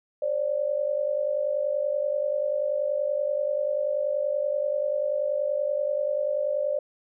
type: tone pair together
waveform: sine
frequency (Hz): 539 / 589.4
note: C#5 / D5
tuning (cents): -49 / +6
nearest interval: major second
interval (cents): 155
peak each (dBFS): -28 / -25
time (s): 0.22-6.79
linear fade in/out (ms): 5
effects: none